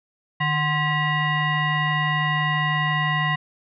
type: tone with frequency modulation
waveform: sine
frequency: 1046.5 Hz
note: C6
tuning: in tune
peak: -19 dBFS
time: 0.4-3.36 s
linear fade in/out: 10 ms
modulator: 894 Hz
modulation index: 1.6
effects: none